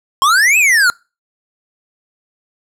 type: exponential two-way sweep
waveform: square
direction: up then down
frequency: 1046.5 to 2637 to 1364 Hz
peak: -9 dBFS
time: 0.22-0.9 s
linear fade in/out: 0 ms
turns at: 0.58 s
effects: noise-tail reverb RT60 0.3 s tail -26 dB re dry + low-pass 12000 Hz 12 dB/octave